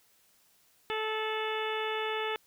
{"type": "harmonic tone with a mistuned harmonic", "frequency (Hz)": 436.2, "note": "A4", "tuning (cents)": -15, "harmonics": [1, 2, 3, 4, 5, 6, 7, 8], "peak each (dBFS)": [-34, -37, -39, -40, -41, -42, -42, -43], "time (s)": [0.9, 2.36], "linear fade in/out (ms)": 0, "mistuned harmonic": 7, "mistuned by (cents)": -52, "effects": ["white hiss -66 dBFS RMS until 2.46 s"]}